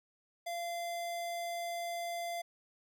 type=tone; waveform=square; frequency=688 Hz; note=F5; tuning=26 cents flat; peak=-37 dBFS; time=0.46-2.42 s; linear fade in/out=10 ms; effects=none